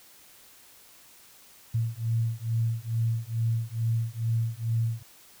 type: beating tone pair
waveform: sine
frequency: 113.2 / 115.5 Hz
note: A2 / A#2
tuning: +50 / -16 cents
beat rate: 2.3 Hz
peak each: -28 dBFS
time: 1.74-5.03 s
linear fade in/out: 10 ms
effects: white hiss -54 dBFS RMS until 5.4 s